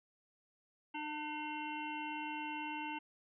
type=harmonic tone with a mistuned harmonic; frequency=303 Hz; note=D#4; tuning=46 cents flat; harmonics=1 / 3 / 5 / 7 / 9 / 10; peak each=-45 / -42 / -52 / -50 / -46 / -54 dBFS; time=0.94-2.99 s; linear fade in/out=10 ms; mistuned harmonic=3; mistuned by=-18 cents; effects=none